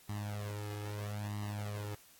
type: tone with flanger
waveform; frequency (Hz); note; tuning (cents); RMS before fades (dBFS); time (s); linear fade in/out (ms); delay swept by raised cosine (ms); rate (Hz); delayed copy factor
sawtooth; 103.83; G#2; 0; -40; 0.09-1.95; 5; 1 to 2.4; 0.77; +0.85
effects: white hiss -61 dBFS RMS until 2.19 s + AAC 64 kbps